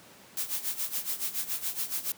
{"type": "noise with tremolo", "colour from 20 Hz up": "blue", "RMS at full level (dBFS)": -30, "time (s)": [0.37, 2.12], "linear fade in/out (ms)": 2, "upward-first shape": "sine", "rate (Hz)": 7.1, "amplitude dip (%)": 80, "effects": ["pink hiss -53 dBFS RMS until 2.17 s", "high-pass 150 Hz 12 dB/octave"]}